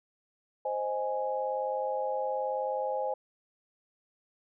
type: chord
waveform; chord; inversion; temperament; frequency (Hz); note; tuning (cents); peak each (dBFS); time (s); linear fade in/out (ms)
sine; Ab major; first; equal; 523.3 / 622.3 / 830.6; C5 / Eb5 / Ab5; 0 / 0 / 0; -32 / -36 / -33; 0.65-3.14; 5
effects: none